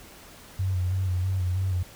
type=tone with vibrato; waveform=sine; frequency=92.5 Hz; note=F#2; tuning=in tune; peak=-23 dBFS; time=0.59-1.83 s; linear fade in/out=5 ms; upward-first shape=square; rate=3.1 Hz; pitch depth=39 cents each way; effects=pink hiss -48 dBFS RMS until 1.95 s